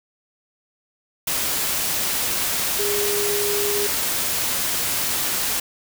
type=tone in noise; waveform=sine; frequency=409.7 Hz; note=G#4; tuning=24 cents flat; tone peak=-23 dBFS; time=2.79-3.87 s; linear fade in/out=5 ms; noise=white; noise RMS=-23 dBFS; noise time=1.27-5.6 s; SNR=-3 dB; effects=none